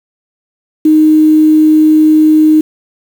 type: tone with quantisation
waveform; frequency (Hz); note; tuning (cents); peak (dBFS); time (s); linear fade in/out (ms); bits
sine; 309.7; D#4; -8; -3; 0.85-2.61; 5; 5
effects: none